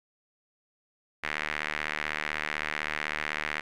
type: tone with band-pass filter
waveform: sawtooth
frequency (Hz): 75.9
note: D#2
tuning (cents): -42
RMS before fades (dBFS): -33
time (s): 1.23-3.61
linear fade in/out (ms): 10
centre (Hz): 2000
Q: 2.7
effects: none